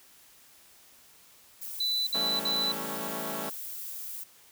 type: noise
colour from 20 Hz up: violet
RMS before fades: -39 dBFS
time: 1.61-4.24 s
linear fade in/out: 10 ms
type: tone bursts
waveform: sine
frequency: 3987 Hz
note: B7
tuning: 16 cents sharp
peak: -26 dBFS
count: 3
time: 1.8-2.72 s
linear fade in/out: 5 ms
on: 270 ms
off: 55 ms
type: chord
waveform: 10% pulse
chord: A dominant seventh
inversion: second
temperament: equal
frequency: 164.81 / 196 / 220 / 277.2 Hz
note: E3 / G3 / A3 / C#4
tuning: 0 / 0 / 0 / 0 cents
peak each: -34 / -34 / -30 / -31 dBFS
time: 2.14-3.5 s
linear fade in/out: 10 ms
effects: white hiss -57 dBFS RMS until 4.51 s